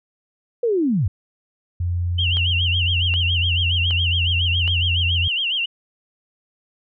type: linear sweep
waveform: sine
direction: down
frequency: 493.9 to 76.1 Hz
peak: -16 dBFS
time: 0.63-1.08 s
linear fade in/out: 5 ms
type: tone with pitch glide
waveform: sine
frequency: 87.7 to 86.69 Hz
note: F2 to F2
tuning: +8 to -12 cents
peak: -19 dBFS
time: 1.8-5.28 s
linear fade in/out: 5 ms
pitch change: -20 cents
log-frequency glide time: 3.02-3.32 s
type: tone with vibrato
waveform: sine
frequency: 2968 Hz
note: F#7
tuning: 5 cents sharp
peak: -19 dBFS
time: 2.18-5.66 s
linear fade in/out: 10 ms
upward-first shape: sine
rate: 7.2 Hz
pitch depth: 160 cents each way
type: click train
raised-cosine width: 0.3 ms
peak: -17 dBFS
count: 4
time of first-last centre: 2.37-4.678 s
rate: 1.3 Hz
effects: none